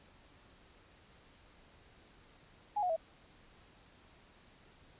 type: tone with pitch steps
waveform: sine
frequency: 830 / 724 / 649 Hz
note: G#5 / F#5 / E5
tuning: -1 / -38 / -27 cents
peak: -30 dBFS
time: 2.76-2.964 s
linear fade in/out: 10 ms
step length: 68 ms
effects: pink hiss -62 dBFS RMS until 4.99 s + resampled to 8000 Hz